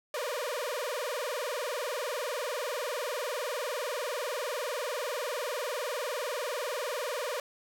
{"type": "tone with vibrato", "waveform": "sawtooth", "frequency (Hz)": 537, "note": "C5", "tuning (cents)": 45, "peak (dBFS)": -28, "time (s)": [0.14, 7.4], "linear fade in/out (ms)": 2, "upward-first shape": "sine", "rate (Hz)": 20, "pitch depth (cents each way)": 240, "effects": []}